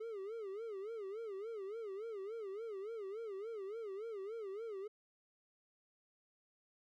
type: tone with vibrato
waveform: triangle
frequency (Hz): 420.6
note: G#4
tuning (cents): +22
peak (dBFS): -40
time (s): 0-4.88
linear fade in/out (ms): 10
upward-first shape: sine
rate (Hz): 3.5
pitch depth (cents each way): 170
effects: none